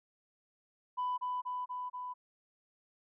sine tone with echo, 996 Hz, B5, 14 cents sharp, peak -30 dBFS, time 0.97-1.18 s, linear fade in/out 20 ms, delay 240 ms, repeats 4, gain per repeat -2 dB, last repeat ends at 2.14 s, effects tanh soft clip ceiling -29 dBFS

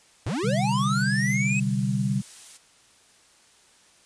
square linear sweep, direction up, 77.78 to 2580 Hz, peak -26 dBFS, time 0.26-1.6 s, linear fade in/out 5 ms
blue noise, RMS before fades -42 dBFS, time 0.43-2.58 s, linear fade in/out 20 ms
sine chord, C suspended second, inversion none, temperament equal with one note detuned, 128.42 / 146.83 / 196 Hz, C3 / D3 / G3, -32 / 0 / 0 cents, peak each -26 / -29 / -25 dBFS, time 0.43-2.22 s, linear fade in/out 20 ms
effects white hiss -57 dBFS RMS until 4.05 s + resampled to 22050 Hz

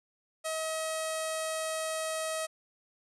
sawtooth tone with low-pass filter, 637 Hz, D#5, 41 cents sharp, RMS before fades -34 dBFS, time 0.44-2.47 s, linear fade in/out 20 ms, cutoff 9500 Hz, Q 3.1, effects none

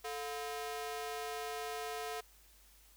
sawtooth ring-modulated tone, 576 Hz, D5, 34 cents flat, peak -32 dBFS, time 0.04-2.21 s, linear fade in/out 10 ms, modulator 136 Hz, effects added 50 Hz sine -64 dBFS peak until 2.96 s + white hiss -64 dBFS RMS until 2.96 s

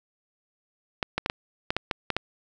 clicks, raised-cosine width 0.3 ms, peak -9 dBFS, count 9, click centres 1.028 / 1.18 / 1.261 / 1.299 / 1.705 / 1.766 / 1.912 / 2.103 / 2.166 s, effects none

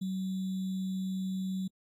sine tone with sample-and-hold, 188.7 Hz, F#3, 34 cents sharp, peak -31 dBFS, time 0.01-1.68 s, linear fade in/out 10 ms, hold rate 3675 Hz, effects AAC 48 kbps

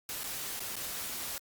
white noise with dropouts, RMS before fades -38 dBFS, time 0.09-1.38 s, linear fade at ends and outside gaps 1 ms, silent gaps 0.234-0.24 / 0.594-0.603 / 0.756-0.765 s, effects Opus 48 kbps

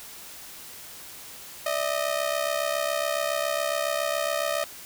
sawtooth ring-modulated tone, 620 Hz, D#5, 6 cents flat, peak -18 dBFS, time 1.66-4.64 s, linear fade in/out 0 ms, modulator 33.6 Hz, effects white hiss -43 dBFS RMS until 4.85 s

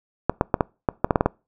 clicks, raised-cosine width 1 ms, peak -3 dBFS, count 10, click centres 0.296 / 0.411 / 0.542 / 0.608 / 0.888 / 1.045 / 1.108 / 1.158 / 1.209 / 1.26 s, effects noise-tail reverb RT60 0.3 s tail -25 dB re dry

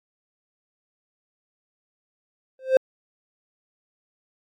triangle tone with exponential growth, 523.3 Hz, C5, in tune, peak -7 dBFS, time 2.59-2.77 s, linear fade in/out 2 ms, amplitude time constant 37 ms, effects AAC 64 kbps

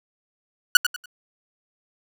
sawtooth tone with echo, 1471 Hz, F#6, 11 cents flat, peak -4 dBFS, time 0.75-0.77 s, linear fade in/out 2 ms, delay 96 ms, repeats 3, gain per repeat -11 dB, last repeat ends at 1.058 s, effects none

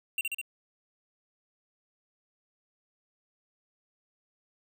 square tone with echo, 2750 Hz, F7, 27 cents flat, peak -28 dBFS, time 0.18-0.21 s, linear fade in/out 2 ms, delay 68 ms, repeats 3, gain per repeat -2 dB, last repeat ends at 0.414 s, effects none

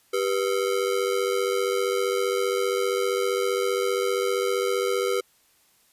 square ring-modulated tone, 440 Hz, A4, in tune, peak -20 dBFS, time 0.13-5.21 s, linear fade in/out 10 ms, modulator 47.6 Hz, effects white hiss -62 dBFS RMS until 5.92 s + resampled to 32000 Hz

